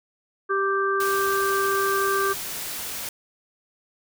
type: harmonic tone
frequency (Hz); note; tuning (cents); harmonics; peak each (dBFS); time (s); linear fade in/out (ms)
392; G4; 0; 1 / 3 / 4; -24 / -24 / -27; 0.49-2.34; 20
type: noise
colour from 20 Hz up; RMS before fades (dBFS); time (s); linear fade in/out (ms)
white; -32; 1-3.09; 2
effects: none